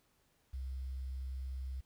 sine tone with quantisation, 65.41 Hz, C2, in tune, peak -38 dBFS, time 0.53-1.81 s, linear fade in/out 10 ms, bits 11, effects pink hiss -74 dBFS RMS until 1.85 s

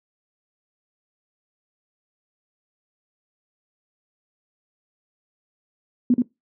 sine tone with echo, 246.2 Hz, B3, 5 cents flat, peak -12 dBFS, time 6.1-6.14 s, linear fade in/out 2 ms, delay 80 ms, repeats 1, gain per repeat -3 dB, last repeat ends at 6.22 s, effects noise-tail reverb RT60 0.2 s tail -21 dB re dry + high-pass 150 Hz 12 dB/octave

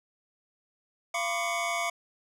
square tone cluster, 686 / 998 / 1096 / 1188 / 2228 Hz, F5 / B5 / C#6 / D6 / C#7, -31 / +18 / -20 / +20 / +8 cents, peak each -33 / -39 / -39 / -37 / -33 dBFS, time 1.14-1.9 s, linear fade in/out 5 ms, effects low-pass 11000 Hz 12 dB/octave

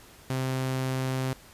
sawtooth tone, 130.81 Hz, C3, in tune, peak -23 dBFS, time 0.3-1.33 s, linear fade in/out 2 ms, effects pink hiss -52 dBFS RMS until 1.53 s + resampled to 32000 Hz

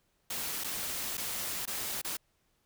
white noise with dropouts, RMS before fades -36 dBFS, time 0.3-2.17 s, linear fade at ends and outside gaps 5 ms, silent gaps 0.638-0.643 / 1.171-1.177 / 1.656-1.675 / 2.016-2.046 s, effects pink hiss -74 dBFS RMS until 2.65 s

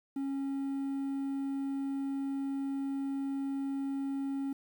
triangle tone with quantisation, 274.3 Hz, C#4, 18 cents flat, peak -30 dBFS, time 0.16-4.53 s, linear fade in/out 5 ms, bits 10, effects none

